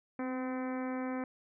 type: harmonic tone with a mistuned harmonic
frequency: 256 Hz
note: C4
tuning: 38 cents flat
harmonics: 1 / 2 / 3 / 4 / 5 / 6 / 7 / 8 / 9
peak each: -35 / -41 / -45 / -47 / -49 / -51 / -52 / -53 / -54 dBFS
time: 0.19-1.24 s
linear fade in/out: 2 ms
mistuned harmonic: 1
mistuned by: +22 cents
effects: none